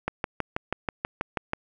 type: click train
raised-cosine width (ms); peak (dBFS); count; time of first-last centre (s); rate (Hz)
0.5; -11; 10; 0.08-1.534; 6.19
effects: none